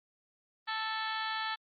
harmonic tone with a mistuned harmonic, 440 Hz, A4, in tune, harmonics 2 / 3 / 4 / 5 / 6 / 7 / 8 / 9 / 10, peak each -38 / -39 / -38 / -46 / -47 / -46 / -44 / -45 / -47 dBFS, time 0.67-1.56 s, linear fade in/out 20 ms, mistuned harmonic 8, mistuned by -55 cents, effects Opus 24 kbps

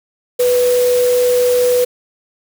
sine tone in noise, 493.9 Hz, B4, in tune, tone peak -10 dBFS, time 0.39-1.85 s, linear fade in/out 10 ms, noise white, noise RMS -25 dBFS, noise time 0.39-1.85 s, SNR +12 dB, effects none

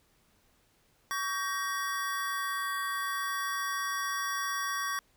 square chord, G diminished, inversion second, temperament just, 1128.9 / 1568 / 1881.6 Hz, Db6 / G6 / Bb6, +31 / 0 / +16 cents, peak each -34 / -38 / -38 dBFS, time 1.11-4.99 s, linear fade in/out 0 ms, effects pink hiss -68 dBFS RMS until 5.16 s

